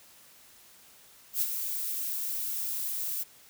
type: noise with ADSR envelope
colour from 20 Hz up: violet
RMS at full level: -26 dBFS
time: 1.33-3.24 s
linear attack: 85 ms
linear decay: 39 ms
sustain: -7 dB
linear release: 19 ms
effects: white hiss -56 dBFS RMS until 3.49 s